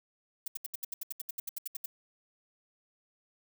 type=noise bursts; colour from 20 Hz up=violet; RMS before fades=-36 dBFS; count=16; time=0.46-1.86 s; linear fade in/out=5 ms; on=20 ms; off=72 ms; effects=none